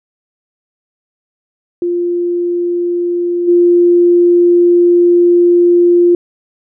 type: tone with level steps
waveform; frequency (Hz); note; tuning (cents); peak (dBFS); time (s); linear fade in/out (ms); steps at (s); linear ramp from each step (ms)
sine; 349.2; F4; 0; -12 / -5; 1.82-6.15; 2; 3.47; 20
effects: none